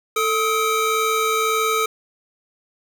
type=tone cluster; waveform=square; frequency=443.6 / 1269 / 2334 Hz; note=A4 / D#6 / D7; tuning=+14 / +34 / -11 cents; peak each=-23 / -21 / -27 dBFS; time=0.16-1.86 s; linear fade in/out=5 ms; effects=none